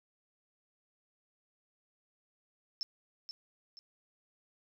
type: tone with echo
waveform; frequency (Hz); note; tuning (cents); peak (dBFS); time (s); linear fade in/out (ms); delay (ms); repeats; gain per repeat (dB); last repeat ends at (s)
sine; 5300; E8; +9; -33; 2.81-2.83; 0; 480; 2; -8; 3.79
effects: none